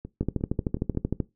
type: two click trains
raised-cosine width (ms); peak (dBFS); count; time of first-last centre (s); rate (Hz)
3; -23 / -12; 6 / 14; 0.05-0.949 / 0.21-1.202; 5.56 / 13.1
effects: noise-tail reverb RT60 0.2 s tail -19 dB re dry